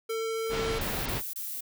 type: tone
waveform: square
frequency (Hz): 448.7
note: A4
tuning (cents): +34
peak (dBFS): -30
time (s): 0.09-0.79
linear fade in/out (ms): 10
type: low-pass noise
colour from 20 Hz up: pink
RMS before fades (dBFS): -33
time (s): 0.49-1.22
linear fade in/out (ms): 50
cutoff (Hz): 5100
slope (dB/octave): 24
type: noise bursts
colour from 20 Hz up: violet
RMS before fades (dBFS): -36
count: 3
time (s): 0.81-1.608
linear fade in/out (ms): 5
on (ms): 250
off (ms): 24
effects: none